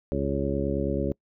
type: harmonic tone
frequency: 69.3 Hz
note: C#2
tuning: in tune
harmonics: 1 / 2 / 3 / 4 / 5 / 6 / 8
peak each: -32 / -32 / -32 / -32 / -32 / -32 / -32 dBFS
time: 0.12-1.12 s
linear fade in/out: 0 ms
effects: noise-tail reverb RT60 0.1 s tail -26 dB re dry